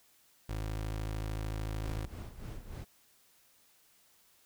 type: tone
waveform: 25% pulse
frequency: 53.4 Hz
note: G#1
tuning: 49 cents sharp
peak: -31 dBFS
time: 0.49-2.06 s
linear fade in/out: 5 ms
type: noise with tremolo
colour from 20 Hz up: brown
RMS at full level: -41 dBFS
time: 1.83-2.85 s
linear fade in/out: 20 ms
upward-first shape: sine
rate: 3.4 Hz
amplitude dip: 70%
effects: white hiss -66 dBFS RMS until 4.45 s